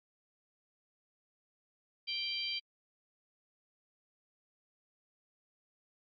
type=harmonic tone; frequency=786 Hz; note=G5; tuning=4 cents sharp; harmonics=3 / 4 / 5 / 6; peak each=-41 / -38 / -46 / -39 dBFS; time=2.07-2.6 s; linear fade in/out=20 ms; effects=AAC 32 kbps